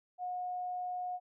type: tone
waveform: sine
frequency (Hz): 724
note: F#5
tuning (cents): -38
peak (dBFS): -35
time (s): 0.18-1.2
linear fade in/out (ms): 50
effects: none